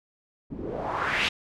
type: noise with low-pass filter sweep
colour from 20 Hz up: white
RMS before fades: -29 dBFS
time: 0.5-1.29 s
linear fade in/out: 10 ms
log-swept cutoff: 220 to 3300 Hz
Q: 2.7
effects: none